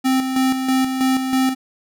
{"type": "tone with tremolo", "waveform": "square", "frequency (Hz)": 261.6, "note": "C4", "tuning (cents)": 0, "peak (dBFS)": -15, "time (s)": [0.04, 1.55], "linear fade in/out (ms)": 20, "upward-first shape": "square", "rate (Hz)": 3.1, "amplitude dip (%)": 50, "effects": []}